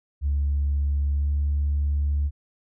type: tone with pitch glide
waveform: sine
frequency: 71.2 to 72.19 Hz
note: C#2 to D2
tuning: +47 to -29 cents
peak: -19 dBFS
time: 0.21-2.31 s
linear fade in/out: 50 ms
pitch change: +24 cents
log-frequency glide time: 1.13-1.29 s
effects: tanh soft clip ceiling -17 dBFS